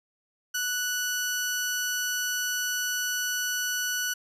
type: tone pair together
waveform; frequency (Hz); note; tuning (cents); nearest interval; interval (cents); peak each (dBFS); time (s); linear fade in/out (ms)
sawtooth; 1480 / 2960; F#6 / F#7; 0 / 0; octave; 1200; -25; 0.54-4.14; 10
effects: resampled to 32000 Hz